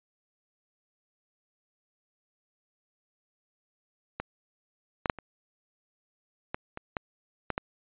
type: clicks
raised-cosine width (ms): 0.5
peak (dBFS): -17 / -11 / -6 / -26 / -16 / -22 / -15 / -13 / -14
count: 9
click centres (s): 4.2 / 5.058 / 5.098 / 5.187 / 6.545 / 6.774 / 6.968 / 7.503 / 7.579
effects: resampled to 8000 Hz